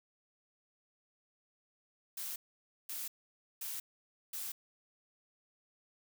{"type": "noise bursts", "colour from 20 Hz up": "blue", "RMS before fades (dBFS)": -41, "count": 4, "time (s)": [2.17, 4.52], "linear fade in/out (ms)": 5, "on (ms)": 190, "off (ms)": 530, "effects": []}